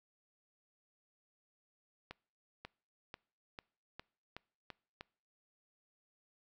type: accelerating click train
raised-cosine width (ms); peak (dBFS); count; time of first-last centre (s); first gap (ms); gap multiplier
0.3; -29; 8; 2.11-5.009; 540; 0.91
effects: noise-tail reverb RT60 0.5 s tail -25 dB re dry